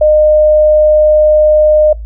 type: tone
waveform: sine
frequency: 610 Hz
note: D#5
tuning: 34 cents flat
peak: -4 dBFS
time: 0.01-1.93 s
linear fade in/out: 5 ms
effects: noise-tail reverb RT60 0.2 s tail -24 dB re dry + added 54 Hz sine -21 dBFS peak until 2.05 s